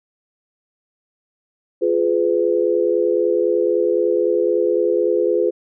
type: chord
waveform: sine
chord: F diminished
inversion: none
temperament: just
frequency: 349.2 / 419.1 / 502.9 Hz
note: F4 / Ab4 / Cb5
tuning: 0 / +16 / +31 cents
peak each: -19 dBFS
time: 1.81-5.51 s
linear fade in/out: 20 ms
effects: none